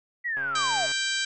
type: linear sweep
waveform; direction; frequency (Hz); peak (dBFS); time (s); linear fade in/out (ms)
sine; down; 1975.5 to 598; -26; 0.24-0.87; 20
type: click train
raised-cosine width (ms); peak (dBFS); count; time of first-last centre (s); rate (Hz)
0.5; -26; 76; 0.37-0.917; 137
type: harmonic tone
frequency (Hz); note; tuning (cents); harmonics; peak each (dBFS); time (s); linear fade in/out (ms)
784; G5; 0; 2 / 3 / 4 / 5 / 6 / 7 / 8 / 9 / 10; -29 / -35 / -32 / -33 / -35 / -40 / -38 / -41 / -37; 0.55-1.25; 5
effects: none